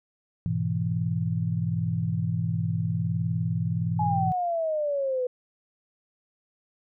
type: chord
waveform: sine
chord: E major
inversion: first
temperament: equal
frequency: 103.83 / 123.47 / 164.81 Hz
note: G#2 / B2 / E3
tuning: 0 / 0 / 0 cents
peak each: -29 / -30 / -27 dBFS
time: 0.46-4.32 s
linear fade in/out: 0 ms
type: exponential sweep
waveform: sine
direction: down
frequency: 851 to 493.9 Hz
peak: -24 dBFS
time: 3.99-5.27 s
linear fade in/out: 5 ms
effects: none